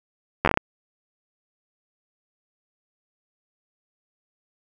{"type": "slowing click train", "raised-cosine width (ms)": 0.5, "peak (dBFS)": -3, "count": 7, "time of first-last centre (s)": [0.45, 0.574], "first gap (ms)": 11, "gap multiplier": 1.25, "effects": ["7-bit"]}